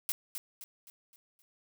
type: noise with echo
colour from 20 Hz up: blue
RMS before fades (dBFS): -32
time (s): 0.09-0.12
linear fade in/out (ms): 0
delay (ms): 260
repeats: 5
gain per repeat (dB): -7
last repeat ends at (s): 1.42
effects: none